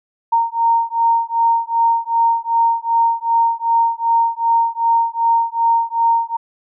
sine beating tone pair, 922 / 924.6 Hz, A#5 / A#5, -19 / -14 cents, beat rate 2.6 Hz, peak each -16 dBFS, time 0.32-6.37 s, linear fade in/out 10 ms, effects none

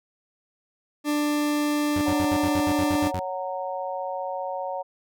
40% pulse tone, 295.6 Hz, D4, 11 cents sharp, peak -21 dBFS, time 1.04-3.12 s, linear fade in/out 50 ms
sawtooth tone bursts, 91.8 Hz, F#2, 13 cents flat, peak -24 dBFS, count 11, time 1.96-3.191 s, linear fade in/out 0 ms, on 51 ms, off 67 ms
harmonic tone, 185 Hz, F#3, in tune, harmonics 3 / 4 / 5, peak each -31 / -32 / -33 dBFS, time 2.05-4.83 s, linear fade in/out 20 ms
effects none

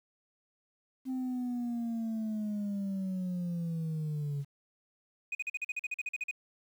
sine linear sweep, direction down, 261.6 to 139.5 Hz, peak -29 dBFS, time 1.05-4.45 s, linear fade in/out 50 ms
sine tone bursts, 2489 Hz, D#7, in tune, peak -29 dBFS, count 14, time 5.32-6.312 s, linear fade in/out 5 ms, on 30 ms, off 44 ms
effects tanh soft clip ceiling -31 dBFS + 10-bit

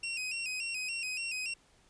sawtooth tone with vibrato, 2623 Hz, E7, 9 cents flat, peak -31 dBFS, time 0.03-1.54 s, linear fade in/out 5 ms, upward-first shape square, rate 3.5 Hz, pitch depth 72 cents each way, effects pink hiss -65 dBFS RMS until 1.89 s + resampled to 22050 Hz

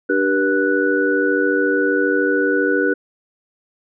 sine tone cluster, 294.6 / 389.1 / 482.1 / 1479 Hz, D4 / G4 / B4 / F#6, +6 / -13 / -42 / -1 cents, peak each -20 dBFS, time 0.09-2.94 s, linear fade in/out 10 ms, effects none

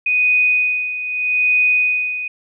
sine tone with tremolo, 2489 Hz, D#7, in tune, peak -11 dBFS, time 0.06-2.28 s, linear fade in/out 5 ms, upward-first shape sine, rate 0.8 Hz, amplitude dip 70%, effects none

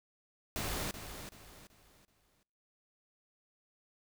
pink noise with echo, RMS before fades -37 dBFS, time 0.56-0.91 s, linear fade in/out 0 ms, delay 380 ms, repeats 4, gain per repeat -9 dB, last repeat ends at 2.43 s, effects noise-tail reverb RT60 0.7 s tail -24 dB re dry

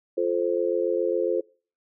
sine chord, F major, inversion none, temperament just, 349.2 / 436.5 / 523.8 Hz, F4 / A4 / C5, 0 / -14 / +2 cents, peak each -26 dBFS, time 0.17-1.41 s, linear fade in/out 10 ms, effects noise-tail reverb RT60 0.4 s tail -24 dB re dry

